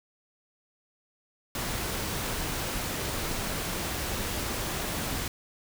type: noise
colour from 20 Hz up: pink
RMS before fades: -32 dBFS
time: 1.55-5.28 s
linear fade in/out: 2 ms
effects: none